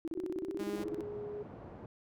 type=tone bursts; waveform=sine; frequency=326.2 Hz; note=E4; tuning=18 cents flat; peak=-34 dBFS; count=16; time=0.05-1.007 s; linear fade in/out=0 ms; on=27 ms; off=35 ms
type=tone with pitch glide; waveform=sine; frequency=370 to 415.3 Hz; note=F#4 to G#4; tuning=0 to 0 cents; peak=-39 dBFS; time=0.15-1.43 s; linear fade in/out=5 ms; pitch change=+200 cents; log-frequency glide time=0.3-0.8 s
type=tone; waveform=sawtooth; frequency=204.1 Hz; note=G#3; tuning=30 cents flat; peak=-36 dBFS; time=0.59-0.84 s; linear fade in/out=5 ms
type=band-pass noise; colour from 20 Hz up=pink; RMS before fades=-49 dBFS; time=0.77-1.86 s; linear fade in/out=2 ms; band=100 to 700 Hz; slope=12 dB/octave
effects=none